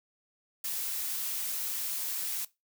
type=noise; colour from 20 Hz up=blue; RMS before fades=-34 dBFS; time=0.64-2.45 s; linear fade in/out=5 ms; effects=noise-tail reverb RT60 0.2 s tail -18 dB re dry